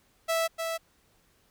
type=tone with echo; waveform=sawtooth; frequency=657 Hz; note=E5; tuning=6 cents flat; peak=-21 dBFS; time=0.28-0.48 s; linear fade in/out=20 ms; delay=300 ms; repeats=1; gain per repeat=-5 dB; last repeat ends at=0.78 s; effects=pink hiss -66 dBFS RMS until 1.5 s